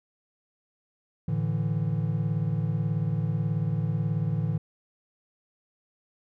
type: chord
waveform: triangle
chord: A suspended fourth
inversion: none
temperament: just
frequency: 110 / 146.67 / 165 Hz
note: A2 / D3 / E3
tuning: 0 / -2 / +2 cents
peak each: -27 dBFS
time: 1.28-4.58 s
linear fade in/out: 5 ms
effects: none